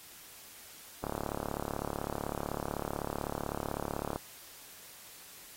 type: click train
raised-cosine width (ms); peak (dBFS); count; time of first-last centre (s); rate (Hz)
1; -20; 113; 1.04-4.16; 35.9
effects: white hiss -52 dBFS RMS until 5.56 s + AAC 48 kbps